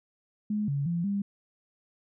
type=tone with pitch steps; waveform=sine; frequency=210.4 / 141 / 170.8 / 200.4 Hz; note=G#3 / C#3 / F3 / G3; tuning=+23 / +30 / -38 / +38 cents; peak=-26 dBFS; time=0.5-1.22 s; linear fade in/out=5 ms; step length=180 ms; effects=none